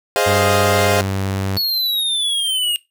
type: chord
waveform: sawtooth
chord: F minor seventh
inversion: first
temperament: equal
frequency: 415.3 / 523.3 / 622.3 / 698.5 Hz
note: Ab4 / C5 / Eb5 / F5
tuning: 0 / 0 / 0 / 0 cents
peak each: -16 dBFS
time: 0.16-1.01 s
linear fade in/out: 0 ms
type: tone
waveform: sawtooth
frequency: 96.8 Hz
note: G2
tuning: 21 cents flat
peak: -15 dBFS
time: 0.26-1.58 s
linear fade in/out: 10 ms
type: exponential sweep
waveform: square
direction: down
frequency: 4420 to 2833 Hz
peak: -17 dBFS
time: 1.57-2.76 s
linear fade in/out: 0 ms
effects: noise-tail reverb RT60 0.2 s tail -19 dB re dry